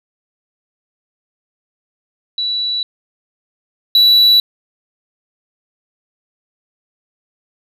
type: tone pair in turn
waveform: sine / triangle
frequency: 3939 / 3939 Hz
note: B7 / B7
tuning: -5 / -5 cents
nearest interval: unison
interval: 0 cents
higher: neither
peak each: -16 / -5 dBFS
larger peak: second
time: 2.38-2.83 / 3.95-4.4 s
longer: neither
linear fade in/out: 2 ms
effects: none